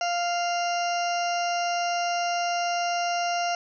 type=harmonic tone; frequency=697 Hz; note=F5; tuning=4 cents flat; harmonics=1 / 2 / 3 / 4 / 6 / 7 / 8 / 9; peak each=-25 / -34 / -39 / -34 / -43 / -44 / -35 / -43 dBFS; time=0.01-3.55 s; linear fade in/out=2 ms; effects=none